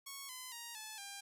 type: tone with pitch steps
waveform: 5% pulse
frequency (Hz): 1104 / 1018.2 / 939.1 / 866.2 / 798.9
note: C#6 / C6 / A#5 / A5 / G5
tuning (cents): -7 / -47 / +13 / -27 / +33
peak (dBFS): -34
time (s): 0.06-1.21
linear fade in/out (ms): 10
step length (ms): 230
effects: none